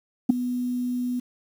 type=tone with ADSR envelope; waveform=sine; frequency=247.3 Hz; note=B3; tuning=3 cents sharp; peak=-7 dBFS; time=0.29-1.2 s; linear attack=11 ms; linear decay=7 ms; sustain=-17 dB; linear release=9 ms; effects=tanh soft clip ceiling -9 dBFS + 8-bit